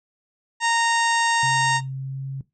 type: harmonic tone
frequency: 926 Hz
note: A#5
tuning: 12 cents flat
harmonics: 1 / 2 / 3 / 4 / 5 / 6 / 7 / 8 / 9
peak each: -21 / -23 / -28 / -31 / -35 / -34 / -34 / -34 / -35 dBFS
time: 0.6-1.81 s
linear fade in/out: 50 ms
type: tone with pitch glide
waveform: sine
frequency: 132.5 to 135.44 Hz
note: C3 to C#3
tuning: +22 to -40 cents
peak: -27 dBFS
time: 1.43-2.41 s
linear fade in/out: 2 ms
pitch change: +38 cents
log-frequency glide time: 1.75-2.28 s
effects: noise-tail reverb RT60 0.2 s tail -18 dB re dry